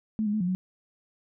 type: tone with pitch steps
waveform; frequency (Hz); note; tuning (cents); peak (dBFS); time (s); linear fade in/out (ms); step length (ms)
sine; 217.5 / 207 / 215.3 / 177.8 / 184.7; A3 / G#3 / A3 / F3 / F#3; -20 / -5 / -37 / +31 / -3; -24; 0.19-0.55; 0; 72
effects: none